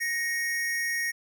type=tone pair together; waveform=square; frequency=1871 / 2208 Hz; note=A#6 / C#7; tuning=+6 / -7 cents; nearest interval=minor third; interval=287 cents; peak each=-28 / -36 dBFS; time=0-1.12 s; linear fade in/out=20 ms; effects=none